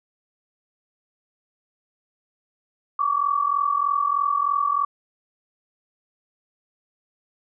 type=tone pair together; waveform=sine; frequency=1123.8 / 1167 Hz; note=C#6 / D6; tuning=+23 / -11 cents; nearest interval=minor second; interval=66 cents; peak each=-22 dBFS; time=2.99-4.85 s; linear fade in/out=5 ms; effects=none